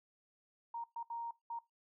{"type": "tone bursts at uneven times", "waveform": "sine", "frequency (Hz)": 932.3, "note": "A#5", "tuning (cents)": 0, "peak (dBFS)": -39, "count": 4, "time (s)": [[0.74, 0.84], [0.96, 1.03], [1.1, 1.31], [1.5, 1.59]], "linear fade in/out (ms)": 5, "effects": ["noise-tail reverb RT60 0.2 s tail -20 dB re dry"]}